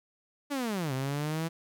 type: linear two-way sweep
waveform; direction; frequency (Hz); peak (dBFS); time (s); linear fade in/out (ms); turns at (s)
sawtooth; down then up; 294 to 128.9 to 166.7; -26; 0.5-1.49; 20; 0.93
effects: none